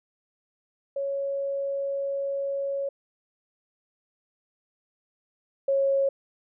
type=tone pair in turn; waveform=sine; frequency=554.4 / 548 Hz; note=C#5 / C#5; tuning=0 / -20 cents; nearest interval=unison; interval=20 cents; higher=first; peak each=-26 / -20 dBFS; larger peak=second; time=0.96-2.89 / 5.68-6.09 s; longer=first; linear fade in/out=5 ms; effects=none